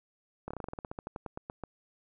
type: slowing click train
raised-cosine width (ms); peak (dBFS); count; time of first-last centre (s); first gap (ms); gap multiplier
1; -24; 18; 0.48-1.637; 26; 1.11
effects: none